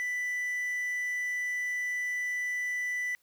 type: tone with quantisation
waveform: triangle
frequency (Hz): 1981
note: B6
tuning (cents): +5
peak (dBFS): -28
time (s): 0-3.15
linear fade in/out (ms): 0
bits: 9
effects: white hiss -70 dBFS RMS until 3.22 s